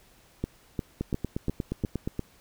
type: two click trains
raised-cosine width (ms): 3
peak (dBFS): -16 / -15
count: 11 / 5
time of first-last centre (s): 1.01-2.193 / 0.44-1.848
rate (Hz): 8.45 / 2.84
effects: pink hiss -59 dBFS RMS until 2.4 s